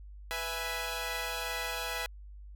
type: chord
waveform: 10% pulse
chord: E major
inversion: second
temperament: equal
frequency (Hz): 493.9 / 659.3 / 830.6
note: B4 / E5 / G#5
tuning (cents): 0 / 0 / 0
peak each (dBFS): -30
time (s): 0.31-2.06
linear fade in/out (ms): 0
effects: added 50 Hz sine -45 dBFS peak until 2.55 s